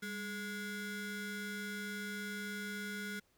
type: ring-modulated tone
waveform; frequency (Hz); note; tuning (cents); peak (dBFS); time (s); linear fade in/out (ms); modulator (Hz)
35% pulse; 622.3; D#5; 0; -35; 0.02-3.2; 10; 823
effects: pink hiss -73 dBFS RMS until 3.37 s